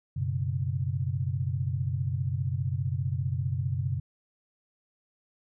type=chord; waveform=sine; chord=F# suspended fourth; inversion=none; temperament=equal with one note detuned; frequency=93.79 / 123.47 / 138.59 Hz; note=F#2 / B2 / C#3; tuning=+24 / 0 / 0 cents; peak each=-31 dBFS; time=0.16-4 s; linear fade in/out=10 ms; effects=none